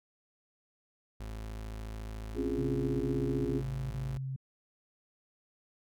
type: tone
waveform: 35% pulse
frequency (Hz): 54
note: A1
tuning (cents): -32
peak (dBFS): -37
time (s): 1.2-4.18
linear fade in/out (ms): 5
type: chord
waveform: sine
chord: Db major seventh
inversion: third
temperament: equal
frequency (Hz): 261.6 / 277.2 / 349.2 / 415.3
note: C4 / Db4 / F4 / Ab4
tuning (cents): 0 / 0 / 0 / 0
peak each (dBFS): -36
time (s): 2.34-3.63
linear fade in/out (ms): 50
type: tone bursts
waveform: sine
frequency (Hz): 133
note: C3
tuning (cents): +29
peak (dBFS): -34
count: 4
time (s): 2.58-4.362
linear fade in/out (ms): 5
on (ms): 420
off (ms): 34
effects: none